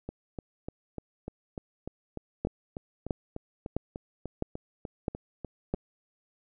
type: two click trains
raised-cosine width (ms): 2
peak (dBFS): -15 / -23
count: 6 / 20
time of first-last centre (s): 2.45-5.739 / 0.09-5.745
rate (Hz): 1.52 / 3.36
effects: none